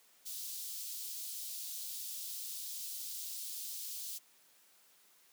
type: high-pass noise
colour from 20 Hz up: white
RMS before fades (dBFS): -43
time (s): 0.25-4.19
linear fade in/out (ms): 20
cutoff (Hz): 3600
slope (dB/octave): 24
effects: white hiss -66 dBFS RMS until 5.32 s + high-pass 200 Hz 12 dB/octave